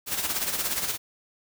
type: noise with tremolo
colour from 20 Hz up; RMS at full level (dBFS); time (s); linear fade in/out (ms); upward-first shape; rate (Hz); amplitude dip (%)
white; -26; 0.06-0.98; 50; sine; 17; 60
effects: none